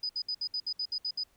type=tone bursts; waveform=sine; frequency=4978 Hz; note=D#8; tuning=in tune; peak=-30 dBFS; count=10; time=0.03-1.236 s; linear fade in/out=5 ms; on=63 ms; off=64 ms; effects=pink hiss -68 dBFS RMS until 1.36 s